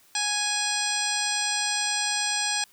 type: harmonic tone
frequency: 830.6 Hz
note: G#5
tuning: in tune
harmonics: 1 / 2 / 3 / 4 / 5 / 6 / 7 / 9 / 10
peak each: -33 / -33 / -33 / -33 / -33 / -33 / -33 / -33 / -33 dBFS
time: 0.15-2.64 s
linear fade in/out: 2 ms
effects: white hiss -58 dBFS RMS until 2.72 s